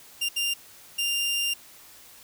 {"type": "tone bursts at uneven times", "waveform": "sawtooth", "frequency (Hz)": 2794, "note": "F7", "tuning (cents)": 0, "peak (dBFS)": -21, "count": 3, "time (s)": [[0.21, 0.29], [0.36, 0.54], [0.98, 1.54]], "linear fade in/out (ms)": 10, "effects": ["white hiss -50 dBFS RMS until 2.23 s"]}